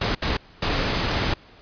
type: noise bursts at uneven times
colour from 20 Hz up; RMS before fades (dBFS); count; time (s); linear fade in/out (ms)
pink; -23; 3; 0.01-0.15 / 0.22-0.37 / 0.62-1.34; 5
effects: pink hiss -50 dBFS RMS until 1.61 s + resampled to 11025 Hz